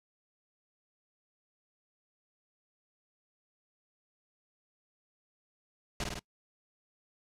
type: noise with echo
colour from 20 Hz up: pink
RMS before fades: -34 dBFS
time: 6-6.04 s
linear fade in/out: 2 ms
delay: 51 ms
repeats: 3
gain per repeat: -2 dB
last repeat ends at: 6.193 s
effects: noise-tail reverb RT60 0.1 s tail -24 dB re dry + low-pass 8000 Hz 12 dB/octave